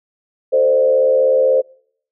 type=tone with frequency modulation; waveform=sine; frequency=523.3 Hz; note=C5; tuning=in tune; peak=-10 dBFS; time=0.52-1.62 s; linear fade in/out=20 ms; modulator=76.2 Hz; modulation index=0.76; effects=noise-tail reverb RT60 0.6 s tail -26 dB re dry